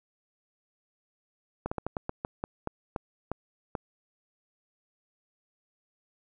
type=slowing click train; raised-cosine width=1 ms; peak=-17 dBFS; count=12; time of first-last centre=1.66-3.752 s; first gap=55 ms; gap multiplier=1.23; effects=none